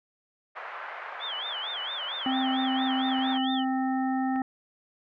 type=band-pass noise; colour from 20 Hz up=white; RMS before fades=-39 dBFS; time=0.55-3.39 s; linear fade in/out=20 ms; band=620 to 1800 Hz; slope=24 dB/octave
type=tone with vibrato; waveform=sine; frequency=3270 Hz; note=G#7; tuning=28 cents flat; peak=-32 dBFS; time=1.19-3.65 s; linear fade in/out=50 ms; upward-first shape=sine; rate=4.4 Hz; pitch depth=180 cents each way
type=harmonic tone; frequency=262 Hz; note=C4; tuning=2 cents sharp; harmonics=1 / 3 / 5 / 7; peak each=-26 / -30 / -41 / -40 dBFS; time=2.26-4.42 s; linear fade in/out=2 ms
type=clicks; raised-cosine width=0.5 ms; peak=-29 dBFS; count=2; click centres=3.188 / 4.36 s
effects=none

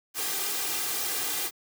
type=noise with comb filter; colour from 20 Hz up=white; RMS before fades=-30 dBFS; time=0.14-1.51 s; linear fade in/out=50 ms; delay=2.5 ms; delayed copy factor=+0.7; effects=high-pass 150 Hz 12 dB/octave

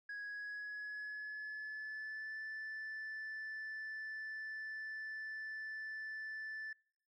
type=tone with pitch glide; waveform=sine; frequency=1661.2 to 1754.9 Hz; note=G#6 to A6; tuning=0 to -5 cents; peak=-40 dBFS; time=0.09-6.73 s; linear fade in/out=5 ms; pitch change=+95 cents; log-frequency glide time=0.23-2.37 s; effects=noise-tail reverb RT60 0.6 s tail -26 dB re dry + tanh soft clip ceiling -41 dBFS

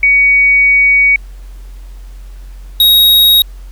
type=tone pair in turn; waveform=sine / square; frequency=2250 / 3784 Hz; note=C#7 / A#7; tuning=+25 / +25 cents; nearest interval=major sixth; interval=900 cents; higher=second; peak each=-5 dBFS; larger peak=neither; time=0.03-1.16 / 2.8-3.42 s; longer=first; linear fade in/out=2 ms; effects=added 45 Hz sine -27 dBFS peak until 3.71 s + pink hiss -47 dBFS RMS until 3.71 s

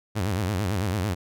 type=tone with vibrato; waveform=sawtooth; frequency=97.7 Hz; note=G2; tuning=5 cents flat; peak=-20 dBFS; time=0.15-1.15 s; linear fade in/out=20 ms; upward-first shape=sine; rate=9 Hz; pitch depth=200 cents each way; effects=none

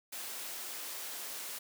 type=high-pass noise; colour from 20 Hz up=white; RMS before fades=-42 dBFS; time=0.12-1.59 s; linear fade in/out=10 ms; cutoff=310 Hz; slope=12 dB/octave; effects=none

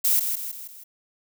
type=noise with echo; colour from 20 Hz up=violet; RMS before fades=-20 dBFS; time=0.04-0.2 s; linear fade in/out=10 ms; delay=160 ms; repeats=4; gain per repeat=-6 dB; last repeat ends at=0.84 s; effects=none

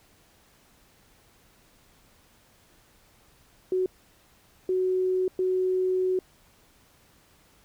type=tone bursts at uneven times; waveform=sine; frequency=370.9 Hz; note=F#4; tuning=4 cents sharp; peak=-22 dBFS; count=3; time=3.72-3.86 / 4.69-5.28 / 5.39-6.19 s; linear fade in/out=2 ms; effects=pink hiss -60 dBFS RMS until 7.64 s

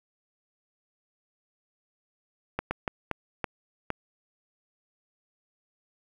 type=slowing click train; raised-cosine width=0.5 ms; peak=-13 dBFS; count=6; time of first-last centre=2.59-3.903 s; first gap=120 ms; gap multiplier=1.4; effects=8-bit

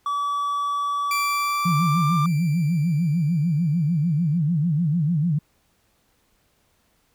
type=tone with pitch glide; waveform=triangle; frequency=1147 to 1186.1 Hz; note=D6 to D6; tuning=-41 to +17 cents; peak=-20 dBFS; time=0.06-2.26 s; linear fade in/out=2 ms; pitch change=+58 cents; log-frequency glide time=1.2-2.1 s
type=tone with exponential decay; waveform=sawtooth; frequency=2349 Hz; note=D7; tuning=in tune; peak=-20 dBFS; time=1.11-4.38 s; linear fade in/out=2 ms; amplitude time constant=710 ms
type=tone with vibrato; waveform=sine; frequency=160 Hz; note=D#3; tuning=49 cents sharp; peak=-18 dBFS; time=1.65-5.39 s; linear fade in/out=10 ms; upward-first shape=sine; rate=6.7 Hz; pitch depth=190 cents each way
effects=pink hiss -65 dBFS RMS until 7.14 s

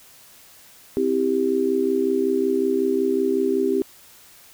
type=chord; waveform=sine; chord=C major; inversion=none; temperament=just; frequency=261.6 / 327 / 392.4 Hz; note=C4 / E4 / G4; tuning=0 / -14 / +2 cents; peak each=-24 / -25 / -20 dBFS; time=0.97-3.82 s; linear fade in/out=0 ms; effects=white hiss -49 dBFS RMS until 4.53 s

